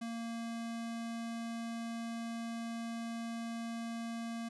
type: tone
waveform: square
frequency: 230.6 Hz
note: A#3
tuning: 19 cents flat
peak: -39 dBFS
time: 0.01-4.49 s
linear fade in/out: 10 ms
effects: resampled to 24000 Hz